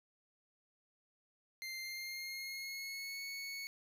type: tone with pitch glide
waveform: 25% pulse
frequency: 2093 to 2212 Hz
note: C7 to C#7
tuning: 0 to -4 cents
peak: -38 dBFS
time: 1.62-3.67 s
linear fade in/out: 0 ms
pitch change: +96 cents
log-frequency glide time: 1.8-3.22 s
effects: none